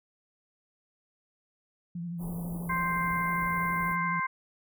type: tone with vibrato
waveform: sine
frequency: 171.7 Hz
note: F3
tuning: 29 cents flat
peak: -33 dBFS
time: 1.95-4.2 s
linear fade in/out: 5 ms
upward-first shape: sine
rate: 12 Hz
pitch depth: 42 cents each way
type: band-stop noise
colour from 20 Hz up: pink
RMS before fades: -43 dBFS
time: 2.18-3.97 s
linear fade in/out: 50 ms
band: 1000 to 9800 Hz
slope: 48 dB/octave
type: harmonic tone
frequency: 523 Hz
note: C5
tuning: 1 cent flat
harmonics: 2 / 3 / 4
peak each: -29 / -35 / -33 dBFS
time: 2.69-4.27 s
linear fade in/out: 10 ms
effects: none